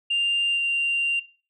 sine tone with pitch glide, 2794 to 2776 Hz, F7 to F7, 0 to -11 cents, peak -19 dBFS, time 0.1-1.2 s, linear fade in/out 10 ms, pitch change -11 cents, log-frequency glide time 0.47-0.64 s, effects noise-tail reverb RT60 0.4 s tail -20 dB re dry + tanh soft clip ceiling -17 dBFS

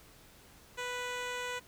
10% pulse tone with low-pass filter, 493.9 Hz, B4, in tune, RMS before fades -38 dBFS, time 0.77-1.6 s, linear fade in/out 20 ms, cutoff 8000 Hz, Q 0.72, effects pink hiss -58 dBFS RMS until 1.67 s

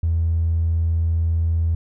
triangle tone, 82.41 Hz, E2, in tune, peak -13 dBFS, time 0.03-1.75 s, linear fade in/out 5 ms, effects tanh soft clip ceiling -14 dBFS

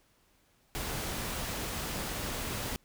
pink noise, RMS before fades -36 dBFS, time 0.75-2.76 s, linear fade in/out 0 ms, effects pink hiss -68 dBFS RMS until 2.84 s

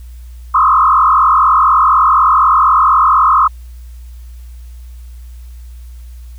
sine tone with frequency modulation, 1168 Hz, D6, 10 cents flat, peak -6 dBFS, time 0.54-3.48 s, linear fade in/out 10 ms, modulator 44.1 Hz, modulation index 3.2, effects added 60 Hz sine -29 dBFS peak until 6.38 s + white hiss -51 dBFS RMS until 6.38 s

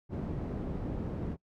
white low-pass noise, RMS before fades -36 dBFS, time 0.09-1.37 s, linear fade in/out 50 ms, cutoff 270 Hz, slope 12 dB/octave, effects noise-tail reverb RT60 0.1 s tail -22 dB re dry

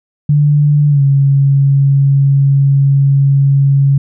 sine tone with pitch glide, 146.83 to 138.59 Hz, D3 to C#3, 0 to 0 cents, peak -6 dBFS, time 0.29-3.98 s, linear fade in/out 5 ms, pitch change -100 cents, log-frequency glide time 0.89-1.02 s, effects none

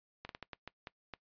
slowing click train, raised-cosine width 0.3 ms, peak -27 dBFS, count 8, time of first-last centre 0.25-1.137 s, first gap 42 ms, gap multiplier 1.36, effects noise-tail reverb RT60 0.1 s tail -21 dB re dry + resampled to 11025 Hz

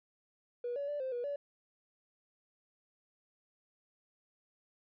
triangle tone with pitch steps, 484 / 567 / 584 / 522 / 483.7 / 572 Hz, B4 / C#5 / D5 / C5 / B4 / D5, -35 / +39 / -10 / -4 / -36 / -46 cents, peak -31 dBFS, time 0.64-1.36 s, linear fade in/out 5 ms, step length 120 ms, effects tanh soft clip ceiling -32 dBFS + resampled to 11025 Hz

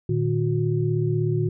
sine tone cluster, 115.5 / 151.9 / 362.3 Hz, A#2 / D#3 / F#4, -16 / -41 / -36 cents, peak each -23 / -24 / -26 dBFS, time 0.09-1.49 s, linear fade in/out 5 ms, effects none

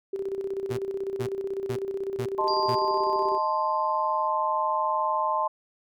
sine tone with tremolo, 390.1 Hz, G4, 8 cents flat, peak -26 dBFS, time 0.13-3.38 s, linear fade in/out 5 ms, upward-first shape square, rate 16 Hz, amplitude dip 55%
sawtooth tone bursts, 119.8 Hz, A#2, 48 cents sharp, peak -26 dBFS, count 5, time 0.7-2.755 s, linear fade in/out 10 ms, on 75 ms, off 420 ms
sine chord, A diminished, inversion second, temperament equal, 622.3 / 880 / 1046.5 Hz, Eb5 / A5 / C6, 0 / 0 / 0 cents, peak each -30 / -27 / -26 dBFS, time 2.38-5.48 s, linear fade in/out 10 ms
sine tone with exponential decay, 4779 Hz, D8, 29 cents sharp, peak -29 dBFS, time 2.48-4.28 s, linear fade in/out 0 ms, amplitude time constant 390 ms
effects none

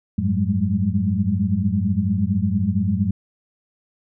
sine tone cluster, 92.2 / 104.9 / 183.8 / 199.3 / 208.1 Hz, F#2 / G#2 / F#3 / G3 / G#3, -6 / +18 / -11 / +29 / +4 cents, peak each -24 dBFS, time 0.18-3.11 s, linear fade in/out 5 ms, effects none

